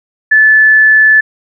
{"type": "tone", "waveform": "sine", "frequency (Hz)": 1739, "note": "A6", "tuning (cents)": -21, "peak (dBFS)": -3, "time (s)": [0.31, 1.21], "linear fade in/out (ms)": 10, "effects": []}